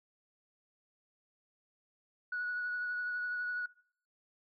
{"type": "tone with vibrato", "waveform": "sine", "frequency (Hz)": 1466, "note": "F#6", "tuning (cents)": -16, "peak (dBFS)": -33, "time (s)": [2.32, 3.66], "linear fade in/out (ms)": 5, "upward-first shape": "sine", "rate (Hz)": 12, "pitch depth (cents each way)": 12, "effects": ["noise-tail reverb RT60 0.6 s tail -23 dB re dry", "tanh soft clip ceiling -29 dBFS"]}